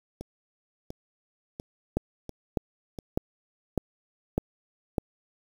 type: two click trains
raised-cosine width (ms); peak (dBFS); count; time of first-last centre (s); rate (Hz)
2; -11 / -24; 6 / 5; 1.97-4.982 / 0.21-2.988; 1.66 / 1.44
effects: 7-bit